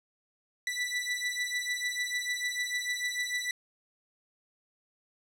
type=beating tone pair; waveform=sawtooth; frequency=1968 / 1974.7 Hz; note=B6 / B6; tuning=-7 / -1 cents; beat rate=6.7 Hz; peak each=-30 dBFS; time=0.67-3.51 s; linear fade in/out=2 ms; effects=low-pass 10000 Hz 12 dB/octave